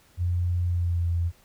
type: tone with pitch glide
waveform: sine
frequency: 88.1 to 85.44 Hz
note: F2 to F2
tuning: +16 to -37 cents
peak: -22 dBFS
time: 0.17-1.32 s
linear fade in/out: 50 ms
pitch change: -53 cents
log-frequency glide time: 0.64-1.07 s
effects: pink hiss -59 dBFS RMS until 1.44 s